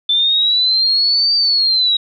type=linear two-way sweep; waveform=sine; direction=up then down; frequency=3520 to 4658 to 3813 Hz; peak=-11 dBFS; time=0.09-1.97 s; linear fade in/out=5 ms; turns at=1.35 s; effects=none